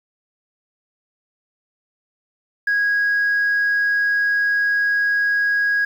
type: tone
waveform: sine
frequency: 1650 Hz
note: G#6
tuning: 12 cents flat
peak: -14 dBFS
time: 2.67-5.85 s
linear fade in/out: 5 ms
effects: tanh soft clip ceiling -13 dBFS + 8-bit